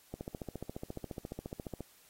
click train, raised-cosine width 2 ms, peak -26 dBFS, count 25, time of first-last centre 0.14-1.807 s, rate 14.4 Hz, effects white hiss -63 dBFS RMS until 2.09 s + AAC 48 kbps

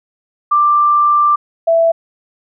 sine tone pair in turn, 1181 / 662.8 Hz, D6 / E5, +9 / +9 cents, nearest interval minor seventh, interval 1000 cents, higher first, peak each -8 dBFS, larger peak neither, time 0.51-1.36 / 1.67-1.92 s, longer first, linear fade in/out 10 ms, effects none

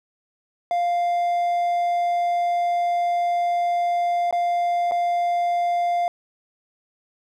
triangle tone with dropouts, 698.5 Hz, F5, in tune, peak -17 dBFS, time 0.71-6.08 s, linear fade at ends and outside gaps 1 ms, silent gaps 4.31-4.326 / 4.912-4.919 s, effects none

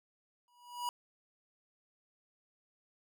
square tone with exponential growth, 970 Hz, B5, 31 cents flat, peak -32 dBFS, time 0.48-0.89 s, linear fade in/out 1 ms, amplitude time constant 88 ms, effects none

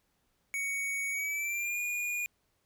square tone with pitch glide, 2235 to 2437 Hz, C#7 to D#7, +14 to -37 cents, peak -32 dBFS, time 0.54-2.26 s, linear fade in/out 0 ms, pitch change +149 cents, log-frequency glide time 1.1-1.8 s, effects pink hiss -75 dBFS RMS until 2.65 s

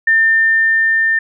sine tone with level ramp, 1800 Hz, A6, 39 cents sharp, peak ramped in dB -8 to -11 dBFS, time 0.07-1.19 s, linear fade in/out 5 ms, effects none

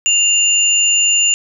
sine tone pair together, 2794 / 7024 Hz, F7 / A8, 0 / -4 cents, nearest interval octave + major third, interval 1596 cents, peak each -13 / -13 dBFS, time 0.06-1.34 s, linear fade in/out 0 ms, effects none

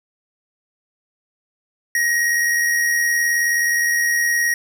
square tone with amplitude modulation, 1888 Hz, A#6, 22 cents sharp, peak -15 dBFS, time 1.95-4.54 s, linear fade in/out 2 ms, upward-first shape sine, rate 79.2 Hz, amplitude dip 35%, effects none

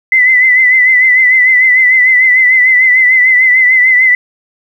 sine tone with vibrato, 2022 Hz, B6, 40 cents sharp, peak -4 dBFS, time 0.12-4.15 s, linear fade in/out 2 ms, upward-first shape triangle, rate 6.7 Hz, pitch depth 61 cents each way, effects 7-bit

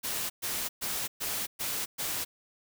white noise bursts, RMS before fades -33 dBFS, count 6, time 0.03-2.25 s, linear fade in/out 20 ms, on 270 ms, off 120 ms, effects none

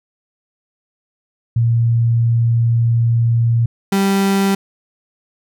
sine / 35% pulse tone pair in turn, 116.54 / 196 Hz, A#2 / G3, 0 / 0 cents, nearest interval major sixth, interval 900 cents, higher second, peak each -11 dBFS, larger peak neither, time 1.56-3.66 / 3.92-4.55 s, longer first, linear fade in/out 5 ms, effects none

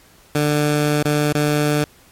15% pulse tone with dropouts, 148.5 Hz, D3, 20 cents sharp, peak -9 dBFS, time 0.35-1.84 s, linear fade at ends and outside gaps 2 ms, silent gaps 1.026-1.051 / 1.327-1.349 s, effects pink hiss -50 dBFS RMS until 2.11 s + MP3 64 kbps

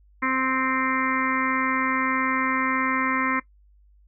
harmonic tone, 261.6 Hz, C4, in tune, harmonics 1 / 2 / 4 / 5 / 6 / 7 / 8 / 9, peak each -27 / -38 / -27 / -30 / -35 / -30 / -28 / -38 dBFS, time 0.22-3.4 s, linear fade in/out 10 ms, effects noise-tail reverb RT60 0.1 s tail -18 dB re dry + added 50 Hz sine -53 dBFS peak until 4.07 s

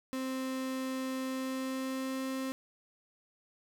35% pulse tone with pitch glide, 261.6 to 264 Hz, C4 to C4, 0 to +16 cents, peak -32 dBFS, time 0.13-2.52 s, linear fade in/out 0 ms, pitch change +16 cents, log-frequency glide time 1.25-2.26 s, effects none

